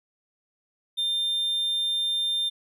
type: tone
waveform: triangle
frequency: 3600 Hz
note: A7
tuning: 39 cents sharp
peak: -22 dBFS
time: 0.97-2.5 s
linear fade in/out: 20 ms
effects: none